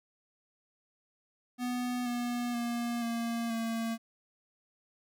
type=tone with pitch steps; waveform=square; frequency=246.9 / 242 / 237.1 / 232.4 / 227.7 Hz; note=B3 / B3 / A#3 / A#3 / A#3; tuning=0 / -35 / +30 / -5 / -40 cents; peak=-32 dBFS; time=1.58-3.98 s; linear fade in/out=50 ms; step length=480 ms; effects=none